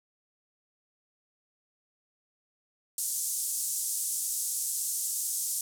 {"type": "band-pass noise", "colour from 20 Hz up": "pink", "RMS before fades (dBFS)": -32, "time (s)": [2.98, 5.61], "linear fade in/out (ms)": 2, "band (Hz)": [7000, 12000], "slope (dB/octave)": 24, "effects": []}